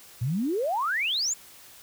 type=exponential sweep; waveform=sine; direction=up; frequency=110 to 7459 Hz; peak=-24 dBFS; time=0.21-1.34 s; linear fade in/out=10 ms; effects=white hiss -50 dBFS RMS until 1.82 s